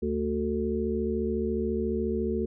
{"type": "harmonic tone", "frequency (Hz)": 74.2, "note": "D2", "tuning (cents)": 18, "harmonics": [1, 3, 5, 6], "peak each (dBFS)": [-34, -30, -30, -32], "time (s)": [0.02, 2.46], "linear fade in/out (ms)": 10, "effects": []}